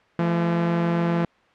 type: tone pair together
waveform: sawtooth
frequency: 170 / 217.3 Hz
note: F3 / A3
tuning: -46 / -21 cents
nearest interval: major third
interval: 425 cents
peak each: -16 / -27 dBFS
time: 0.19-1.25 s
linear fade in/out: 2 ms
effects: white hiss -57 dBFS RMS until 1.54 s + low-pass 2000 Hz 12 dB/octave